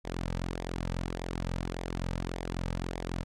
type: tone with flanger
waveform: sawtooth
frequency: 43.72 Hz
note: F1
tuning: 3 cents sharp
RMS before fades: -35 dBFS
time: 0.04-3.24 s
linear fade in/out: 20 ms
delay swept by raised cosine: 0.69 to 2.89 ms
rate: 1.7 Hz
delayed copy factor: -0.6
effects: low-pass 8000 Hz 12 dB/octave